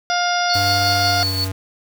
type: harmonic tone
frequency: 706 Hz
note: F5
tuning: 19 cents sharp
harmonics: 1 / 2 / 3 / 4 / 5 / 6 / 7 / 8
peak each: -19 / -22 / -29 / -33 / -29 / -38 / -26 / -29 dBFS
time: 0.1-1.23 s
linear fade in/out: 0 ms
type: tone with tremolo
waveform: sine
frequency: 4435 Hz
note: C#8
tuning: in tune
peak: -18 dBFS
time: 0.49-1.45 s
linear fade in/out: 10 ms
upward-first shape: sine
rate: 5.6 Hz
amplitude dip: 55%
type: noise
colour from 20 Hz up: white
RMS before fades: -33 dBFS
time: 0.53-1.49 s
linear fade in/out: 20 ms
type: tone with pitch glide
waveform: square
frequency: 98 to 95.1 Hz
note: G2 to F#2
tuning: 0 to +48 cents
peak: -23 dBFS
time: 0.55-1.52 s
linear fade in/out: 5 ms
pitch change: -52 cents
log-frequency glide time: 0.99-1.36 s
effects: none